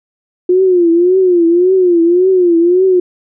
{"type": "tone with vibrato", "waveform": "sine", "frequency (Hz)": 355.5, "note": "F4", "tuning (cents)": 31, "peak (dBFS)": -6, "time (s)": [0.49, 3], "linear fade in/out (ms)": 5, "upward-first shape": "triangle", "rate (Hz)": 1.8, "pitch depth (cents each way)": 130, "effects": []}